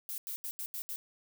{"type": "noise bursts at uneven times", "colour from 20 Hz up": "violet", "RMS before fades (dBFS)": -39, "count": 6, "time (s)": [[0.09, 0.18], [0.27, 0.36], [0.44, 0.51], [0.59, 0.66], [0.74, 0.82], [0.89, 0.96]], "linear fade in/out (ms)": 0, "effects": []}